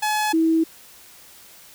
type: tone pair in turn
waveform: sawtooth / sine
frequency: 851 / 324.2 Hz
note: G#5 / E4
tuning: +42 / -29 cents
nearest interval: octave + perfect fourth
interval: 1671 cents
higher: first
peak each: -16 / -15 dBFS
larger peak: second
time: 0.02-0.33 / 0.33-0.64 s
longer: neither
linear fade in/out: 10 ms
effects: white hiss -47 dBFS RMS until 1.74 s